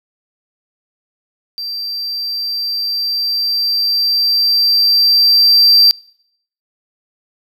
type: tone with level ramp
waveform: triangle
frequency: 4699 Hz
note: D8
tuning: in tune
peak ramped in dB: -20 to -4 dBFS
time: 1.58-5.91 s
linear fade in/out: 0 ms
effects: noise-tail reverb RT60 0.7 s tail -26 dB re dry